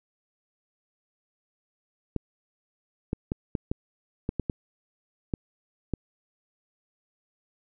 clicks, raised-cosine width 3 ms, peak -14 dBFS, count 10, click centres 2.163 / 3.131 / 3.319 / 3.552 / 3.715 / 4.291 / 4.397 / 4.498 / 5.338 / 5.937 s, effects none

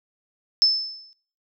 sine tone with exponential decay, 5260 Hz, E8, 5 cents flat, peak -11 dBFS, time 0.62-1.13 s, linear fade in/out 0 ms, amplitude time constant 110 ms, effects noise-tail reverb RT60 0.5 s tail -22 dB re dry

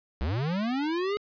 square linear sweep, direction up, 58.6 to 421.7 Hz, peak -27 dBFS, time 0.21-1.17 s, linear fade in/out 0 ms, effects resampled to 11025 Hz + 11-bit

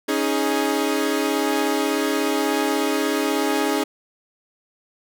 sawtooth chord, C# suspended second, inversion none, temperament equal with one note detuned, 277.2 / 313.7 / 415.3 Hz, C#4 / D#4 / G#4, 0 / +14 / 0 cents, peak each -20 dBFS, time 0.08-3.84 s, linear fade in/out 10 ms, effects none

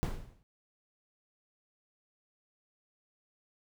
brown noise with exponential decay, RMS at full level -28 dBFS, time 0.03-0.43 s, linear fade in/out 0 ms, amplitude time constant 86 ms, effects none

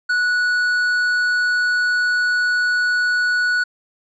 sine tone with tanh clipping, 1471 Hz, F#6, 11 cents flat, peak -17 dBFS, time 0.09-3.64 s, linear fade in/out 10 ms, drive 9 dB, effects low-pass 7000 Hz 12 dB/octave

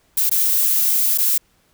violet noise with dropouts, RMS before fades -17 dBFS, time 0.17-1.38 s, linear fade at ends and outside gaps 5 ms, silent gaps 0.295-0.313 / 1.177-1.184 s, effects pink hiss -60 dBFS RMS until 1.73 s

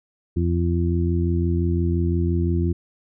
harmonic tone, 85.8 Hz, F2, 30 cents flat, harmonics 1 / 2 / 3 / 4, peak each -20 / -25 / -29 / -26 dBFS, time 0.36-2.73 s, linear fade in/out 10 ms, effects none

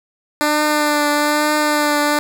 10% pulse tone with vibrato, 297.7 Hz, D4, 24 cents sharp, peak -6 dBFS, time 0.41-2.19 s, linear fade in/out 0 ms, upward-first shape triangle, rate 1.1 Hz, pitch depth 27 cents each way, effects none

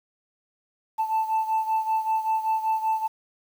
sine beating tone pair, 880 / 885.2 Hz, A5 / A5, 0 / +10 cents, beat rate 5.2 Hz, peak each -22 / -26 dBFS, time 0.98-3.08 s, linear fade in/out 20 ms, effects tanh soft clip ceiling -18 dBFS + 8-bit

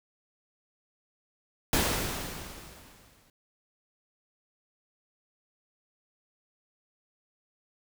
pink noise with exponential decay, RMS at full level -24 dBFS, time 1.73-3.3 s, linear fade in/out 2 ms, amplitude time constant 340 ms, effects none

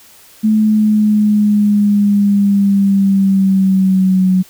sine linear sweep, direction down, 216.8 to 185 Hz, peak -8 dBFS, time 0.43-4.43 s, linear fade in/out 20 ms, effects white hiss -43 dBFS RMS until 4.49 s

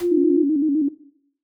pink noise with exponential decay, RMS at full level -33 dBFS, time 0-0.14 s, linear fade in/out 1 ms, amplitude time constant 30 ms
sine tone, 350 Hz, F4, 4 cents sharp, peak -16 dBFS, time 0-0.46 s, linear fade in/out 50 ms
sine tone with vibrato, 295.8 Hz, D4, 13 cents sharp, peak -16 dBFS, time 0.11-0.89 s, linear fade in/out 10 ms, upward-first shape square, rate 7.8 Hz, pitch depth 93 cents each way
effects noise-tail reverb RT60 0.7 s tail -17 dB re dry

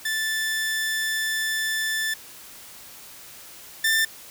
sawtooth tone pair in turn, 1760 / 1783.5 Hz, A6 / A6, 0 / +23 cents, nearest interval unison, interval 23 cents, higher second, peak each -20 / -15 dBFS, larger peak second, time 0.05-2.14 / 3.84-4.05 s, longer first, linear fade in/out 5 ms, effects white hiss -44 dBFS RMS until 4.3 s

